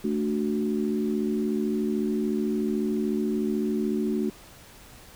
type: chord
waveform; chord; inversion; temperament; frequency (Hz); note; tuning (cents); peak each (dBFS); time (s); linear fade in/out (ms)
sine; D major; second; equal; 220 / 293.7 / 370; A3 / D4 / F#4; 0 / 0 / 0; -26 / -30 / -29; 0.04-4.3; 5
effects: pink hiss -49 dBFS RMS until 5.15 s